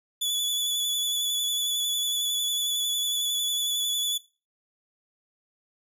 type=tone with vibrato; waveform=sawtooth; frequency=3438 Hz; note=A7; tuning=41 cents flat; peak=-22 dBFS; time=0.21-4.18 s; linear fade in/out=10 ms; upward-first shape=square; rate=11 Hz; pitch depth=19 cents each way; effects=noise-tail reverb RT60 0.3 s tail -18 dB re dry